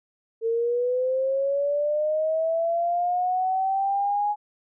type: linear sweep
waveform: sine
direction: up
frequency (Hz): 449.3 to 836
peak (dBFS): -21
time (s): 0.41-4.36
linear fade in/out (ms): 50
effects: none